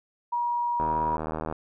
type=tone with pitch glide; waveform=sine; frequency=956 to 961.5 Hz; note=A#5 to B5; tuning=+43 to -47 cents; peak=-24 dBFS; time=0.32-1.17 s; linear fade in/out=10 ms; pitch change=+10 cents; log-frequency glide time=0.92-0.97 s
type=click train; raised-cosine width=1 ms; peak=-17 dBFS; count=58; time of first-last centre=0.8-1.525 s; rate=78.6 Hz
effects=none